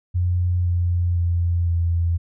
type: tone with pitch steps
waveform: sine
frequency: 89 / 87.62 / 86.27 / 84.93 Hz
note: F2 / F2 / F2 / F2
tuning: +33 / +6 / -21 / -48 cents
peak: -17 dBFS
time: 0.14-2.18 s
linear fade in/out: 20 ms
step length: 510 ms
effects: none